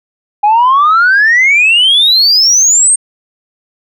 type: exponential sweep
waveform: sine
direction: up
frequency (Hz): 812 to 8690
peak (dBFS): -3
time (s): 0.43-2.96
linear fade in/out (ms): 10
effects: tanh soft clip ceiling -2 dBFS